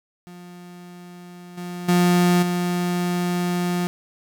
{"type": "tone with level steps", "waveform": "35% pulse", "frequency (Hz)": 177, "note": "F3", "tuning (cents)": 23, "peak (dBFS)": [-37, -28, -13, -19], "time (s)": [0.27, 3.87], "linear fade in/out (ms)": 0, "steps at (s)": [1.57, 1.88, 2.42], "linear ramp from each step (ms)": 10, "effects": []}